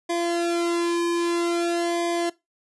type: tone with flanger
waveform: sawtooth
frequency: 342.4 Hz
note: F4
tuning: 34 cents flat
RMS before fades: -24 dBFS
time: 0.09-2.3 s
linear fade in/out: 10 ms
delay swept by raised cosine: 0.73 to 1.46 ms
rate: 0.51 Hz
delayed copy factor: -0.95
effects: noise-tail reverb RT60 0.2 s tail -20 dB re dry + resampled to 24000 Hz